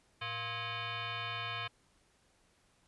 sine tone with frequency modulation, 698.5 Hz, F5, in tune, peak -36 dBFS, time 0.21-1.68 s, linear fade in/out 10 ms, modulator 587 Hz, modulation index 4.8, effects pink hiss -70 dBFS RMS until 2.87 s + resampled to 24000 Hz

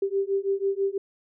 sine beating tone pair, 390 / 396.1 Hz, G4 / G4, -9 / +18 cents, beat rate 6.1 Hz, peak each -26 dBFS, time 0.02-0.98 s, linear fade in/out 5 ms, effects none

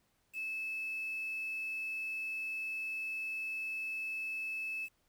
sine tone with quantisation, 2610 Hz, E7, 18 cents flat, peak -36 dBFS, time 0.33-4.89 s, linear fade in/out 50 ms, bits 9, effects pink hiss -75 dBFS RMS until 5.08 s

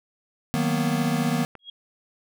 square chord, B major seventh, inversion first, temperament equal with one note detuned, 155.56 / 185 / 233.1 / 248.1 Hz, D#3 / F#3 / A#3 / B3, 0 / 0 / 0 / +8 cents, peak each -27 / -31 / -27 / -28 dBFS, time 0.54-1.45 s, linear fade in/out 0 ms
click, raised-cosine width 0.5 ms, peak -25 dBFS, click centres 1.553 s
sine tone with exponential growth, 3289 Hz, G#7, 18 cents flat, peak -33 dBFS, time 1.59-1.7 s, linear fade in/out 5 ms, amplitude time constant 22 ms
effects none

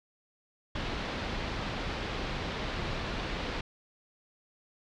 pink low-pass noise, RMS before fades -35 dBFS, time 0.75-3.61 s, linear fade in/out 5 ms, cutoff 4300 Hz, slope 24 dB/octave, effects none

